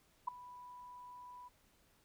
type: tone with ADSR envelope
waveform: sine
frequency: 987.8 Hz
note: B5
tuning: in tune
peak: -30 dBFS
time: 0.27-1.49 s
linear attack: 12 ms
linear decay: 5 ms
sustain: -20 dB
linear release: 18 ms
effects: pink hiss -71 dBFS RMS until 2.04 s